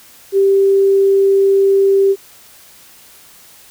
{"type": "tone", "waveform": "sine", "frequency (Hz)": 392, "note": "G4", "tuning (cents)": 0, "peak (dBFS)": -8, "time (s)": [0.32, 2.16], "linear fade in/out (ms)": 50, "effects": ["white hiss -43 dBFS RMS until 3.7 s"]}